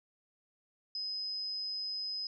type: tone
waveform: sine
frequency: 5050 Hz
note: D#8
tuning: 25 cents sharp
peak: -35 dBFS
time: 0.95-2.27 s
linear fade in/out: 2 ms
effects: none